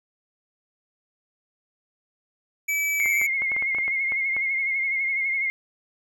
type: tone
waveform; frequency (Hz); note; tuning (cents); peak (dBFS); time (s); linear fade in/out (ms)
square; 2300; D7; -37; -23; 2.68-3.27; 10
type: tone with vibrato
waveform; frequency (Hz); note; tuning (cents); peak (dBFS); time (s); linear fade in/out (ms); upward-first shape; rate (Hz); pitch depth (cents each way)
sine; 2146; C7; +43; -22; 3-5.5; 0; sine; 12; 44
type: clicks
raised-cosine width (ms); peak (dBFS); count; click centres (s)
0.5; -21; 11; 3.059 / 3.215 / 3.42 / 3.518 / 3.565 / 3.624 / 3.748 / 3.785 / 3.88 / 4.121 / 4.366
effects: none